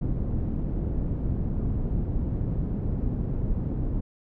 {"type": "low-pass noise", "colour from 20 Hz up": "pink", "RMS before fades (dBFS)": -27, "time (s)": [0.01, 4.01], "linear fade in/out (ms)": 10, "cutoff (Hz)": 240, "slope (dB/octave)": 12, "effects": []}